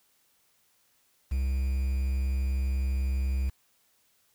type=tone with quantisation; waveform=triangle; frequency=66 Hz; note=C2; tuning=16 cents sharp; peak=-23 dBFS; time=1.31-3.5 s; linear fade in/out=10 ms; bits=8; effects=white hiss -68 dBFS RMS until 4.34 s